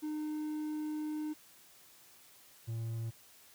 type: tone pair in turn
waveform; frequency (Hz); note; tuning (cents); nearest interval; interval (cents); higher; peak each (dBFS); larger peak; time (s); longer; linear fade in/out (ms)
triangle; 305.1 / 114.03; D#4 / A#2; -34 / -38; octave + perfect fourth; 1704; first; -33 / -33; neither; 0.02-1.34 / 2.67-3.11; first; 20
effects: white hiss -60 dBFS RMS until 3.54 s + high-pass 60 Hz 12 dB/octave